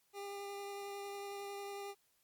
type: tone with vibrato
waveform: 25% pulse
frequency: 401.1 Hz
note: G4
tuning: 40 cents sharp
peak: -39 dBFS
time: 0.13-1.95 s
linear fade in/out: 50 ms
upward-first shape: sine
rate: 11 Hz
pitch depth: 10 cents each way
effects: white hiss -75 dBFS RMS until 2.23 s + MP3 96 kbps